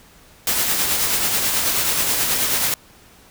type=noise with tremolo; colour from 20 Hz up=white; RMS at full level=-18 dBFS; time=0.47-2.74 s; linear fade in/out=2 ms; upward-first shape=triangle; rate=9.3 Hz; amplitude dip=40%; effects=pink hiss -49 dBFS RMS until 3.3 s